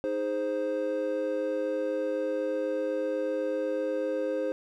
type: chord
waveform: triangle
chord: Ab major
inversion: second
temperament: equal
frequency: 311.1 / 415.3 / 523.3 Hz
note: Eb4 / Ab4 / C5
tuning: 0 / 0 / 0 cents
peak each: -32 / -33 / -27 dBFS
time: 0.04-4.52 s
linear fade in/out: 0 ms
effects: none